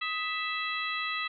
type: harmonic tone with a mistuned harmonic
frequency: 659.3 Hz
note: E5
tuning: in tune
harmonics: 2 / 3 / 4 / 5 / 6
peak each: -35 / -35 / -36 / -40 / -39 dBFS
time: 0.01-1.28 s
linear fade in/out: 10 ms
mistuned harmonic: 2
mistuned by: -79 cents
effects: none